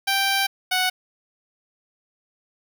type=tone pair in turn; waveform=10% pulse; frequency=784 / 740 Hz; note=G5 / F#5; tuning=0 / 0 cents; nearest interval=minor second; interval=100 cents; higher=first; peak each=-11 / -11 dBFS; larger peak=neither; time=0.07-0.47 / 0.71-0.9 s; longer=first; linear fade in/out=10 ms; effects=none